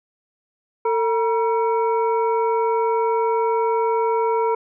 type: harmonic tone with a mistuned harmonic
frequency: 450 Hz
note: A4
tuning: 39 cents sharp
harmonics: 1 / 2 / 3 / 5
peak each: -19 / -21 / -32 / -37 dBFS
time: 0.85-4.55 s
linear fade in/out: 5 ms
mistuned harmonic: 2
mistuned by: +99 cents
effects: none